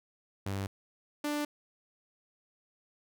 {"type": "tone pair in turn", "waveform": "sawtooth", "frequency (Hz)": [98, 295], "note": ["G2", "D4"], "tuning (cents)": [0, 8], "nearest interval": "octave + perfect fifth", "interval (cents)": 1908, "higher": "second", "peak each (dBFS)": [-29, -27], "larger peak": "second", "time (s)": [[0.46, 0.67], [1.24, 1.45]], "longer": "neither", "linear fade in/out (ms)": 5, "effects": []}